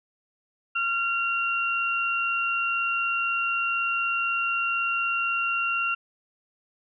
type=tone pair together; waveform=sine; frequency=1379 / 2758 Hz; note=F6 / F7; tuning=-22 / -22 cents; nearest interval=octave; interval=1200 cents; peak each=-26 dBFS; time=0.75-5.95 s; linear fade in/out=10 ms; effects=none